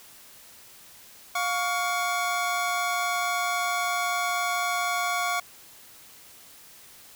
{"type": "tone pair together", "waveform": "25% pulse", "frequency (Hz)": [708, 1123.9], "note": ["F5", "C#6"], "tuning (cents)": [23, 24], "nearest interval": "minor sixth", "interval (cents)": 801, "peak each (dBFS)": [-24, -24], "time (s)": [1.35, 5.4], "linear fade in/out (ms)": 5, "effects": ["white hiss -50 dBFS RMS until 7.15 s"]}